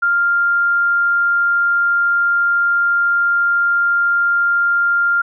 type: tone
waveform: sine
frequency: 1397 Hz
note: F6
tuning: in tune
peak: -12 dBFS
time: 0.02-5.22 s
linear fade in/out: 10 ms
effects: none